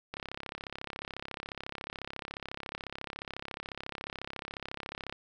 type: click train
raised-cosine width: 0.3 ms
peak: -22 dBFS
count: 171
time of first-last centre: 0.14-5.125 s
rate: 34.1 Hz
effects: none